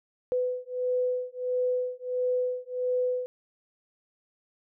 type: beating tone pair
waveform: sine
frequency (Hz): 500 / 501.5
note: B4 / B4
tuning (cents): +21 / +26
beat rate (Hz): 1.5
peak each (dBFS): -29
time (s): 0.32-3.26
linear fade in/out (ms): 0
effects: none